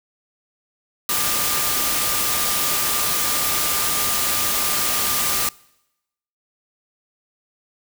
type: tone in noise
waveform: sine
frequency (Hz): 1200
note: D6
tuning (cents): +37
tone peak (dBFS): -31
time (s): 1.09-5.49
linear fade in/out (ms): 2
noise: white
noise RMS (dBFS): -21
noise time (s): 1.09-5.49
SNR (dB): -13
effects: noise-tail reverb RT60 0.9 s tail -24 dB re dry